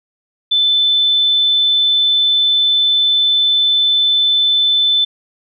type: tone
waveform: sine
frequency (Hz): 3520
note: A7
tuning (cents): 0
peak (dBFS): -10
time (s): 0.51-5.05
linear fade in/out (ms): 10
effects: none